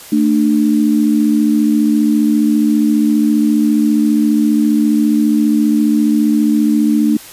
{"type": "tone pair together", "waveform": "sine", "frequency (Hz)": [223.3, 298.1], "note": ["A3", "D4"], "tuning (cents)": [26, 26], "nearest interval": "perfect fourth", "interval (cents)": 500, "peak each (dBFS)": -12, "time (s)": [0.12, 7.17], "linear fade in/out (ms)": 5, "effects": ["white hiss -35 dBFS RMS until 7.32 s", "resampled to 32000 Hz"]}